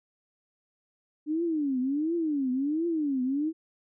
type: tone with vibrato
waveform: sine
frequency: 293.7 Hz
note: D4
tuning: in tune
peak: -25 dBFS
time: 1.26-3.53 s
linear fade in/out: 50 ms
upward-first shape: triangle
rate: 1.4 Hz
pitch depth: 290 cents each way
effects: none